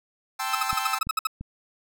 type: chord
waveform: sawtooth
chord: A minor seventh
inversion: third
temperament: equal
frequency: 784 / 880 / 1046.5 / 1318.5 Hz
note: G5 / A5 / C6 / E6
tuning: 0 / 0 / 0 / 0 cents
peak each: -28 / -30 / -30 / -28 dBFS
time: 0.39-0.99 s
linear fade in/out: 10 ms
type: tone bursts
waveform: 40% pulse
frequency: 1288 Hz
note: E6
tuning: 41 cents flat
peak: -20 dBFS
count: 10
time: 0.53-1.271 s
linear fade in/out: 5 ms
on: 21 ms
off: 59 ms
type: click train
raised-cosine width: 5 ms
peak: -23 dBFS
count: 3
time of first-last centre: 0.73-1.41 s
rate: 2.94 Hz
effects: none